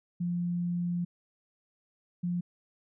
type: tone pair in turn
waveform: sine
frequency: 174.6 / 175.81 Hz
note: F3 / F3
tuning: 0 / +12 cents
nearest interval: unison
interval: 12 cents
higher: second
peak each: -28 dBFS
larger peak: neither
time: 0.2-1.05 / 2.23-2.41 s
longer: first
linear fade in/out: 10 ms
effects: none